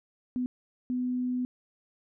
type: tone bursts at uneven times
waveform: sine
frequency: 250 Hz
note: B3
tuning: 21 cents sharp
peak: -27 dBFS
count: 2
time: 0.36-0.46 / 0.9-1.45 s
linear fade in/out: 0 ms
effects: none